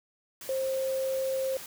sine tone in noise, 530 Hz, C5, 22 cents sharp, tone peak -27 dBFS, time 0.49-1.57 s, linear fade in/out 2 ms, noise white, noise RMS -43 dBFS, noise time 0.41-1.66 s, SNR +13 dB, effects none

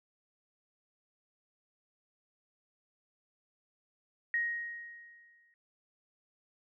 sine tone with exponential decay, 1878 Hz, A#6, 12 cents sharp, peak -27 dBFS, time 4.34-5.54 s, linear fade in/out 1 ms, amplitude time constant 260 ms, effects none

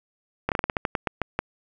slowing click train, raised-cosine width 0.5 ms, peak -8 dBFS, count 12, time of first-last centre 0.49-1.39 s, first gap 28 ms, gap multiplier 1.2, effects none

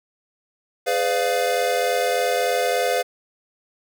square chord, G# diminished seventh, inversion none, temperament equal with one note detuned, 415.3 / 504 / 587.3 / 698.5 Hz, G#4 / B4 / D5 / F5, 0 / +35 / 0 / 0 cents, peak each -29 / -23 / -29 / -24 dBFS, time 0.86-3.03 s, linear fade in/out 20 ms, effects none

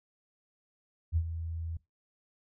sine tone with ADSR envelope, 82.41 Hz, E2, in tune, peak -23 dBFS, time 1.12-1.77 s, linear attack 44 ms, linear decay 65 ms, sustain -11 dB, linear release 4 ms, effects noise-tail reverb RT60 0.2 s tail -21 dB re dry

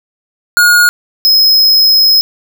square tone pair in turn, 1437 / 5121 Hz, F6 / D#8, +49 / +49 cents, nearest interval octave + minor seventh, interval 2200 cents, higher second, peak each -5 dBFS, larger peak neither, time 0.57-0.89 / 1.25-2.21 s, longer second, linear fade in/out 0 ms, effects none

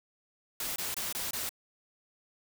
white noise bursts, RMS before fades -35 dBFS, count 5, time 0.6-1.492 s, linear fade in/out 2 ms, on 160 ms, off 23 ms, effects none

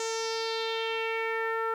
sawtooth tone with low-pass filter sweep, 450.7 Hz, A4, 42 cents sharp, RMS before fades -31 dBFS, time 0-1.74 s, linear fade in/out 2 ms, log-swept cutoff 7000 to 1400 Hz, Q 3.5, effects 10-bit

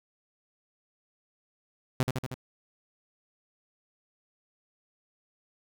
sawtooth tone with echo, 128.8 Hz, C3, 27 cents flat, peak -19 dBFS, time 2-2.03 s, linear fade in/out 0 ms, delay 78 ms, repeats 4, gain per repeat -3 dB, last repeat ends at 2.342 s, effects none

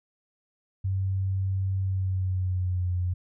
sine tone with pitch glide, 95.7 to 89.81 Hz, G2 to F2, -41 to +49 cents, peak -24 dBFS, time 0.84-3.14 s, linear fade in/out 10 ms, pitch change -110 cents, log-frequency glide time 1.8-2.92 s, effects none

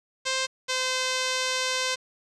5% pulse tone pair in turn, 523.3 / 514.9 Hz, C5 / C5, 0 / -28 cents, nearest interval unison, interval 28 cents, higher first, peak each -13 dBFS, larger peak neither, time 0.25-0.47 / 0.68-1.96 s, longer second, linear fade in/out 20 ms, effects resampled to 24000 Hz + 9-bit

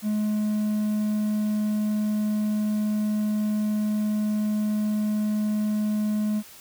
triangle tone, 211.7 Hz, G#3, 33 cents sharp, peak -20 dBFS, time 0.02-6.43 s, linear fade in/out 50 ms, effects white hiss -47 dBFS RMS until 6.6 s

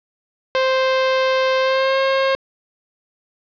sawtooth tone with pitch glide, 523.3 to 536.8 Hz, C5 to C5, 0 to +44 cents, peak -11 dBFS, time 0.55-2.35 s, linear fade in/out 0 ms, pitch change +44 cents, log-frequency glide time 1.59-1.99 s, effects resampled to 11025 Hz + 7-bit

